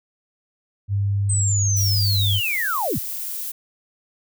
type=tone; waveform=sine; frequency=100 Hz; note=G2; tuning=35 cents sharp; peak=-18 dBFS; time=0.88-2.41 s; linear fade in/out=50 ms
type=linear sweep; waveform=sine; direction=down; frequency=8290 to 48.29 Hz; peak=-21 dBFS; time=1.29-2.99 s; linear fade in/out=10 ms
type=noise; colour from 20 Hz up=violet; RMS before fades=-29 dBFS; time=1.76-3.52 s; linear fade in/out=10 ms
effects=none